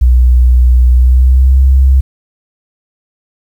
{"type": "tone with pitch glide", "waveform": "sine", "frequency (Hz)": [61.74, 66.17], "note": ["B1", "C2"], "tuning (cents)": [0, 20], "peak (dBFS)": -3, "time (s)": [0.01, 2.01], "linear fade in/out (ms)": 10, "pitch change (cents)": 120, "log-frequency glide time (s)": [0.93, 1.6], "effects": ["7-bit"]}